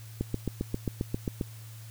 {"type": "click train", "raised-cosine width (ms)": 3, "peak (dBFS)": -16, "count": 10, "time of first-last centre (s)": [0.21, 1.412], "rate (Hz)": 7.49, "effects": ["added 111 Hz sine -43 dBFS peak until 1.9 s", "white hiss -53 dBFS RMS until 1.9 s"]}